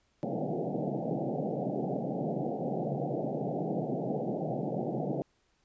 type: band-pass noise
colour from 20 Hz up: pink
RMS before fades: -33 dBFS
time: 0.23-5.22 s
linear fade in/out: 0 ms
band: 130 to 790 Hz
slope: 96 dB/octave
effects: pink hiss -72 dBFS RMS until 5.64 s + resampled to 16000 Hz